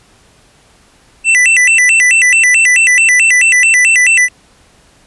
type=tone with vibrato; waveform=square; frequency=2307 Hz; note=D7; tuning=31 cents flat; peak=-6 dBFS; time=1.24-4.29 s; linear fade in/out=50 ms; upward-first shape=square; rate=4.6 Hz; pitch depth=260 cents each way; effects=pink hiss -47 dBFS RMS until 5.06 s + resampled to 24000 Hz